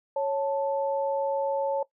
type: tone pair together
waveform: sine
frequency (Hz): 552.6 / 880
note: C#5 / A5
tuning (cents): -6 / 0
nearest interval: minor sixth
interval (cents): 806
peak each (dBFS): -25 / -30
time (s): 0.16-1.83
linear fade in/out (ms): 5
effects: noise-tail reverb RT60 0.1 s tail -18 dB re dry

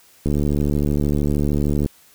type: click train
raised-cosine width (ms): 3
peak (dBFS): -8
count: 118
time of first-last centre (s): 0.26-1.861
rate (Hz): 73.1
effects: white hiss -52 dBFS RMS until 2.14 s

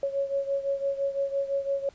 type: beating tone pair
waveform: sine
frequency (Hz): 552 / 557.9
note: C#5 / C#5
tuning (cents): -7 / +11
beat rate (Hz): 5.9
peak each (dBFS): -27 / -31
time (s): 0.03-1.89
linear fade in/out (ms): 2
effects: pink hiss -58 dBFS RMS until 1.94 s + resampled to 16000 Hz

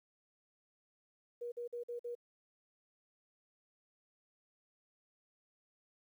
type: tone bursts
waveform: sine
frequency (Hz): 479.1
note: A#4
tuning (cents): +47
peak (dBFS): -39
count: 5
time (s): 1.41-2.152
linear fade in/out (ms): 10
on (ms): 110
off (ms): 48
effects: 12-bit

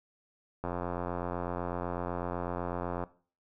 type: click train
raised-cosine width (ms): 1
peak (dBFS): -20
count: 212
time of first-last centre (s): 0.64-3.038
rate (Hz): 88
effects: noise-tail reverb RT60 0.4 s tail -18 dB re dry

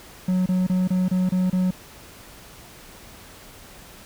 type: tone bursts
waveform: triangle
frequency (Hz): 183.9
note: F#3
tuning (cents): -10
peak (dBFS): -16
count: 7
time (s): 0.28-1.708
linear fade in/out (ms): 5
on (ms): 180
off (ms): 28
effects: pink hiss -45 dBFS RMS until 4.05 s

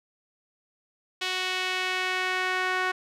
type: tone with band-pass filter sweep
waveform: sawtooth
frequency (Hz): 370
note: F#4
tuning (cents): 0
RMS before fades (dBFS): -28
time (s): 1.21-2.92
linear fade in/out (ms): 10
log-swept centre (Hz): 3200 to 1600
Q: 1.5
effects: none

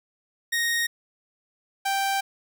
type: tone pair in turn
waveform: sawtooth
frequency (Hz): 1864.7 / 784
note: A#6 / G5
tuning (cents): 0 / 0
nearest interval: octave + minor third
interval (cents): 1500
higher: first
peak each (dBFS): -19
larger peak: neither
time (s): 0.52-0.87 / 1.85-2.21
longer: second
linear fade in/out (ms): 10
effects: none

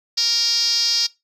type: tone with band-pass filter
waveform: 5% pulse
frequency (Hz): 466.2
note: A#4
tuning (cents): 0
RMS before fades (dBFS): -19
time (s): 0.17-1.07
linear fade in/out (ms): 10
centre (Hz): 4900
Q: 7.6
effects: noise-tail reverb RT60 0.2 s tail -19 dB re dry

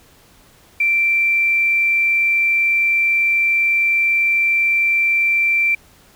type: tone with quantisation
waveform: sine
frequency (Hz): 2349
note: D7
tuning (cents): 0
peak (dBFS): -13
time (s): 0.8-5.75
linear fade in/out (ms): 5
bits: 7
effects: pink hiss -50 dBFS RMS until 6.15 s

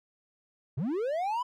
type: linear sweep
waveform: triangle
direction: up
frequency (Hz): 110 to 1017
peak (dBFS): -26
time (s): 0.77-1.43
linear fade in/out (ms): 10
effects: none

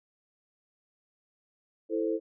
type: chord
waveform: sine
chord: A minor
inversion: second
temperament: equal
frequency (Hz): 329.6 / 440 / 523.3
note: E4 / A4 / C5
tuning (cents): 0 / 0 / 0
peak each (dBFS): -30 / -30 / -34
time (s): 1.89-2.2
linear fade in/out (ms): 50
effects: none

